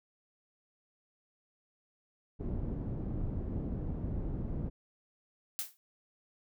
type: low-pass noise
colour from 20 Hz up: pink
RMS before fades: -36 dBFS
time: 2.39-4.7 s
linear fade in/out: 20 ms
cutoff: 290 Hz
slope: 12 dB/octave
type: noise with exponential decay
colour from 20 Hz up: blue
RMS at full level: -32 dBFS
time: 5.59-5.77 s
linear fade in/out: 0 ms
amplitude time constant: 37 ms
effects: none